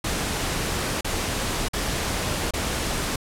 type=noise with dropouts; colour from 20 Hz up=pink; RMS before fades=-26 dBFS; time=0.04-3.16 s; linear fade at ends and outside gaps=5 ms; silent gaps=1.01-1.045 / 1.685-1.733 / 2.509-2.536 s; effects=low-pass 11000 Hz 12 dB/octave